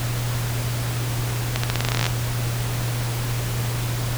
accelerating click train, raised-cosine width 0.2 ms, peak -4 dBFS, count 16, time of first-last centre 1.56-2.065 s, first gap 75 ms, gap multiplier 0.87, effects added 119 Hz sine -23 dBFS peak until 4.17 s + pink hiss -30 dBFS RMS until 4.17 s

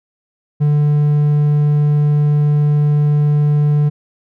triangle tone, 147.7 Hz, D3, 10 cents sharp, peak -8 dBFS, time 0.6-3.9 s, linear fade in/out 20 ms, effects none

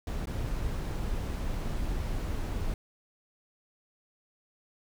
brown noise with dropouts, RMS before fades -32 dBFS, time 0.07-2.74 s, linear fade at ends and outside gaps 2 ms, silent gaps 0.257-0.271 s, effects none

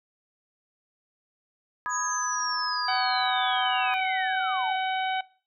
sine chord, G# minor, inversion first, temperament just, 996.7 / 1245.9 / 1661.2 Hz, B5 / D#6 / G#6, +16 / +2 / 0 cents, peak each -32 dBFS, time 1.86-3.94 s, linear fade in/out 0 ms
sine linear sweep, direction down, 6800 to 659.3 Hz, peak -30 dBFS, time 1.89-4.78 s, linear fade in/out 50 ms
harmonic tone, 755 Hz, F#5, 35 cents sharp, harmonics 1 / 2 / 3 / 4 / 5, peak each -27 / -34 / -35 / -36 / -41 dBFS, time 2.88-5.21 s, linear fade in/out 5 ms
effects noise-tail reverb RT60 0.4 s tail -21 dB re dry

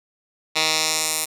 10% pulse tone with band-pass filter sweep, 157.3 Hz, D#3, 19 cents sharp, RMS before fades -22 dBFS, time 0.55-1.26 s, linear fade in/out 20 ms, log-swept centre 3800 to 10000 Hz, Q 1.3, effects none

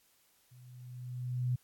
sine tone with level ramp, 124.8 Hz, B2, 19 cents sharp, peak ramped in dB -54 to -27 dBFS, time 0.51-1.56 s, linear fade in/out 10 ms, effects white hiss -69 dBFS RMS until 1.63 s + AAC 64 kbps

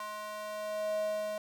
square tone with high-pass filter sweep, 211.3 Hz, G#3, 30 cents sharp, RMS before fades -36 dBFS, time 0-1.38 s, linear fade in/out 2 ms, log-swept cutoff 920 to 540 Hz, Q 6, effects none

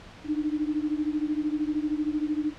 sine beating tone pair, 298 / 311 Hz, D4 / D#4, +25 / -1 cents, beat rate 13 Hz, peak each -27 / -29 dBFS, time 0.24-2.54 s, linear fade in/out 50 ms, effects pink hiss -47 dBFS RMS until 2.58 s + low-pass 4000 Hz 12 dB/octave

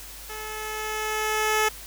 10% pulse tone with level ramp, 431.2 Hz, A4, 35 cents flat, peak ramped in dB -27 to -11 dBFS, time 0.29-1.69 s, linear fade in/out 10 ms, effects added 50 Hz sine -45 dBFS peak until 1.86 s + white hiss -42 dBFS RMS until 1.86 s

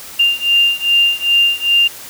sine beating tone pair, 2794 / 2796.5 Hz, F7 / F7, 0 / +2 cents, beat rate 2.5 Hz, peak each -13 / -14 dBFS, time 0.19-1.88 s, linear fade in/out 10 ms, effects white hiss -33 dBFS RMS until 2.09 s

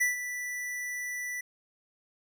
square tone with ADSR envelope, 1973 Hz, B6, 2 cents flat, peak -23 dBFS, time 0-1.41 s, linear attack 15 ms, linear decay 140 ms, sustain -11 dB, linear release 6 ms, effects none

